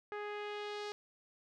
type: tone with low-pass filter sweep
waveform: sawtooth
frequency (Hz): 415.3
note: G#4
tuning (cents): 0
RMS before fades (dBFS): -42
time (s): 0.12-0.92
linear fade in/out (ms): 0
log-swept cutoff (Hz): 1800 to 5000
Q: 1.6
effects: none